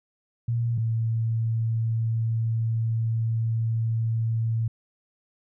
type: tone pair in turn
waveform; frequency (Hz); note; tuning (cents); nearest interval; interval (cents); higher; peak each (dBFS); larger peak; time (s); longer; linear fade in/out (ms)
sine; 117.3 / 113.37; A#2 / A#2; +11 / -48; minor second; 59; first; -22 / -22; neither; 0.48-0.78 / 0.78-4.68; second; 5
effects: none